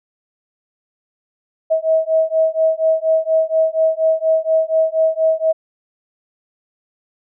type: beating tone pair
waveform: sine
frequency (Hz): 639 / 643.2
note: D#5 / E5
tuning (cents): +46 / -43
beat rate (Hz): 4.2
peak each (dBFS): -16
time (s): 1.7-5.53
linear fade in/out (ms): 20
effects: none